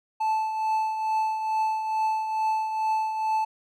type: tone with tremolo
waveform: triangle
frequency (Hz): 875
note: A5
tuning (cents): -10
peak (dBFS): -19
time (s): 0.2-3.45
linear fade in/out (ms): 10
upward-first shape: triangle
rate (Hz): 2.3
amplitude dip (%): 55
effects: none